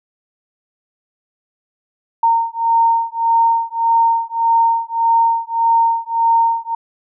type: beating tone pair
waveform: sine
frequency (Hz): 918 / 919.7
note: A#5 / A#5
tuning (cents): -27 / -24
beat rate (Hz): 1.7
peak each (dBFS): -15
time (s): 2.23-6.75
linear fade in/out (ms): 5
effects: none